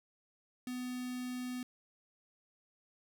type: tone with notch filter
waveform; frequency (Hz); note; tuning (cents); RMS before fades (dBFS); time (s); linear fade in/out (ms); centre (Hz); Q
square; 250; B3; +21; -40; 0.67-1.63; 2; 870; 0.95
effects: none